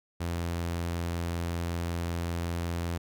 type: tone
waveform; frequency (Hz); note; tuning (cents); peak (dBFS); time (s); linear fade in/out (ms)
sawtooth; 85.3; F2; -40; -26; 0.2-2.98; 10
effects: none